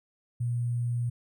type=tone with sample-and-hold; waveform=sine; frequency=120 Hz; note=B2; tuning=49 cents flat; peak=-26 dBFS; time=0.4-1.1 s; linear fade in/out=10 ms; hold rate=8820 Hz; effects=none